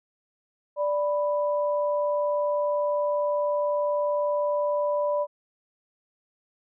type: tone pair together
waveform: sine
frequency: 587.3 / 987.8 Hz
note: D5 / B5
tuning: 0 / 0 cents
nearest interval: major sixth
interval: 900 cents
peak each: -23 / -30 dBFS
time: 0.76-5.27 s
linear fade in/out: 50 ms
effects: none